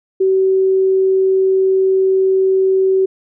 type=tone; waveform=sine; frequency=380.9 Hz; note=G4; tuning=50 cents flat; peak=-10 dBFS; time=0.2-3.06 s; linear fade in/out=10 ms; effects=none